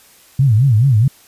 sine tone with vibrato, 121.5 Hz, B2, 28 cents flat, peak -8 dBFS, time 0.39-1.08 s, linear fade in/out 5 ms, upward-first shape sine, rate 4.7 Hz, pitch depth 260 cents each way, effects white hiss -47 dBFS RMS until 1.27 s + resampled to 32000 Hz

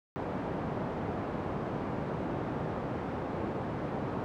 pink band-pass noise, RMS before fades -35 dBFS, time 0.16-4.24 s, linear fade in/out 0 ms, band 120 to 900 Hz, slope 12 dB/octave, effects none

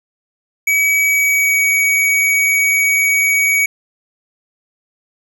square tone with pitch glide, 2275 to 2258 Hz, C#7 to C#7, +44 to +31 cents, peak -12 dBFS, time 0.67-3.66 s, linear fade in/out 5 ms, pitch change -13 cents, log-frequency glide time 1.04-1.63 s, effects none

